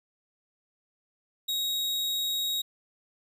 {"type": "tone", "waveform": "40% pulse", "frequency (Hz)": 3787, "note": "A#7", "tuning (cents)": 27, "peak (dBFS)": -26, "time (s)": [1.48, 2.62], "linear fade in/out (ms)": 10, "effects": []}